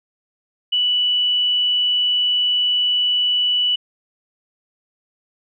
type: tone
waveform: sine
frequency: 2960 Hz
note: F#7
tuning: in tune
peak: -15 dBFS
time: 0.72-3.76 s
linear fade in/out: 10 ms
effects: none

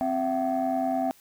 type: tone cluster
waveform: sine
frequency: 262.4 / 669 / 759 Hz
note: C4 / E5 / F#5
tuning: +5 / +25 / +44 cents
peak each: -27 dBFS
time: 0.01-1.11 s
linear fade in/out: 0 ms
effects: tanh soft clip ceiling -18 dBFS + white hiss -57 dBFS RMS until 1.2 s

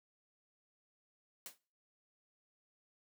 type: noise with exponential decay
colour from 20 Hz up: white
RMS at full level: -43 dBFS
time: 1.46-1.58 s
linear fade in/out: 1 ms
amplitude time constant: 26 ms
effects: noise-tail reverb RT60 0.4 s tail -22 dB re dry + high-pass 200 Hz 12 dB/octave

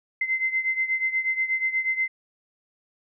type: beating tone pair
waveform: sine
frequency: 2066 / 2074.3 Hz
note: C7 / C7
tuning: -22 / -16 cents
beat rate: 8.3 Hz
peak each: -24 / -28 dBFS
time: 0.21-2.08 s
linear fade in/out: 5 ms
effects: none

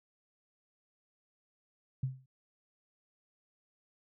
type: tone with exponential decay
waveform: sine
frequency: 130.9 Hz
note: C3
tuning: 1 cent sharp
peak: -27 dBFS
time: 2.03-2.26 s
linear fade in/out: 5 ms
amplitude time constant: 50 ms
effects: none

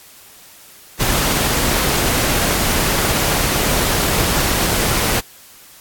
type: noise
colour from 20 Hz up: pink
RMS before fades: -17 dBFS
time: 0.99-5.21 s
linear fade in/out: 20 ms
effects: white hiss -43 dBFS RMS until 5.8 s + AAC 64 kbps

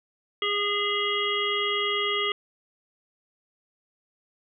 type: harmonic tone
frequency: 409.9 Hz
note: G#4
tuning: 23 cents flat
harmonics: 1 / 3 / 5 / 7 / 8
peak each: -30 / -30 / -30 / -30 / -30 dBFS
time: 0.42-2.32 s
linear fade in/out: 2 ms
effects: none

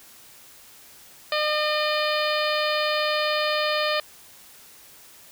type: harmonic tone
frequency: 606 Hz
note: D#5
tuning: 46 cents flat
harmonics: 1 / 2 / 3 / 4 / 5 / 6 / 7 / 8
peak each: -25 / -28 / -30 / -31 / -32 / -33 / -33 / -34 dBFS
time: 1.32-4 s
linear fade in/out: 2 ms
effects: white hiss -49 dBFS RMS until 5.31 s

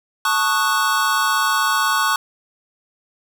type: chord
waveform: square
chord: D# half-diminished seventh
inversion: second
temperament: equal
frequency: 880 / 1108.7 / 1244.5 / 1480 Hz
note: A5 / C#6 / D#6 / F#6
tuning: 0 / 0 / 0 / 0 cents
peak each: -25 / -20 / -25 / -22 dBFS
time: 0.25-2.16 s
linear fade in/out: 2 ms
effects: none

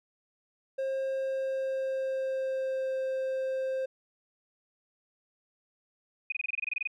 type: tone with pitch glide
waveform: triangle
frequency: 534 to 526.3 Hz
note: C5 to C5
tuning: +35 to +10 cents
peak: -27 dBFS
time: 0.78-3.86 s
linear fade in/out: 10 ms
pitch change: -25 cents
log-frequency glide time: 1.02-2.98 s
type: tone bursts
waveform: sine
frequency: 2489 Hz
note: D#7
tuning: in tune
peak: -28 dBFS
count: 13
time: 6.3-6.874 s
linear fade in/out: 5 ms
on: 22 ms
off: 24 ms
effects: none

